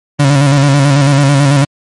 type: tone with vibrato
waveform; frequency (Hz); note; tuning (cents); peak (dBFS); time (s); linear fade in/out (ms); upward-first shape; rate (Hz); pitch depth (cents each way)
35% pulse; 140.6; C#3; +25; -4; 0.19-1.65; 10; square; 9.1; 51
effects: MP3 48 kbps